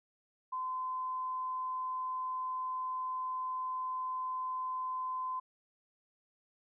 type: tone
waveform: sine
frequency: 1026 Hz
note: C6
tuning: 34 cents flat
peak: -34 dBFS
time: 0.52-5.4 s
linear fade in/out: 10 ms
effects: none